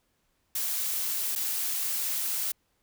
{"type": "noise with dropouts", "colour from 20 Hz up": "blue", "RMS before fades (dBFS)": -30, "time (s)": [0.55, 2.52], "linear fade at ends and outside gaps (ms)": 5, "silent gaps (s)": [1.353, 1.358], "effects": ["pink hiss -73 dBFS RMS until 2.82 s"]}